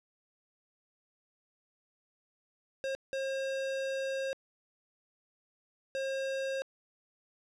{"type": "tone bursts at uneven times", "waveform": "square", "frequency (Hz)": 537, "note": "C5", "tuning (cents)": 45, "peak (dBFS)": -33, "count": 3, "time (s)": [[2.84, 2.95], [3.13, 4.33], [5.95, 6.62]], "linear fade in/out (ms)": 0, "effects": ["low-pass 6000 Hz 12 dB/octave"]}